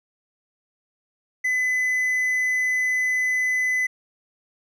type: tone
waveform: triangle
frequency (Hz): 2011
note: B6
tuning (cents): +31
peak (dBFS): -18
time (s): 1.44-3.87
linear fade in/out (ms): 10
effects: none